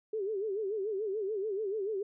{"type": "tone with vibrato", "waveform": "sine", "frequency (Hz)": 410.6, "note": "G#4", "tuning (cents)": -20, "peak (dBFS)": -31, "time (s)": [0.13, 2.03], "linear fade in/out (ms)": 5, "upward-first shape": "sine", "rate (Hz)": 6.9, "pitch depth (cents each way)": 140, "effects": []}